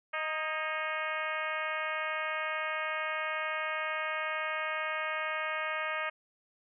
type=harmonic tone with a mistuned harmonic; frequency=311.1 Hz; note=D#4; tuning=in tune; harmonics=2 / 3 / 4 / 5 / 6 / 7 / 8 / 9 / 10; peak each=-39 / -43 / -37 / -39 / -40 / -39 / -42 / -46 / -52 dBFS; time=0.13-6.1 s; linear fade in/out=10 ms; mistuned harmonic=5; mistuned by=+57 cents; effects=none